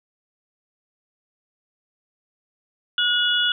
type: tone cluster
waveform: sine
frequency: 1448 / 2905 / 3429 Hz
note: F#6 / F#7 / A7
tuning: -38 / -32 / -45 cents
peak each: -22 dBFS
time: 2.98-3.52 s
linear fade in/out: 2 ms
effects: none